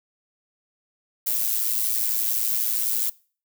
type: noise with amplitude modulation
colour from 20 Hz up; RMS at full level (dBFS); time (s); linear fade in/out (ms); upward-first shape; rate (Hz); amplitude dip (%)
violet; -21; 1.26-3.1; 10; sine; 112; 65
effects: noise-tail reverb RT60 0.4 s tail -22 dB re dry